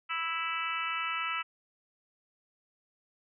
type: harmonic tone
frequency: 329.4 Hz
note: E4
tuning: 1 cent flat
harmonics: 3 / 4 / 5 / 6 / 7 / 8 / 9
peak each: -43 / -34 / -45 / -40 / -40 / -37 / -41 dBFS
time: 0.09-1.43 s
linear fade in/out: 20 ms
effects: none